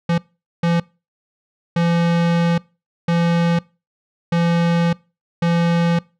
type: tone bursts at uneven times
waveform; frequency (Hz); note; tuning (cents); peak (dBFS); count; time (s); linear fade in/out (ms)
square; 170; F3; -46; -15; 6; 0.09-0.18 / 0.63-0.8 / 1.76-2.58 / 3.08-3.59 / 4.32-4.93 / 5.42-5.99; 5
effects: noise-tail reverb RT60 0.3 s tail -23 dB re dry + low-pass 4000 Hz 12 dB/octave